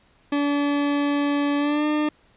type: tone with pitch glide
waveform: 40% pulse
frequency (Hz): 287.4 to 301.2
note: D4 to D4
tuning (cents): -37 to +44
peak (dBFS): -19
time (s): 0.32-2.09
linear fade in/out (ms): 5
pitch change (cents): +81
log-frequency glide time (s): 1.58-1.85
effects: pink hiss -59 dBFS RMS until 2.36 s + resampled to 8000 Hz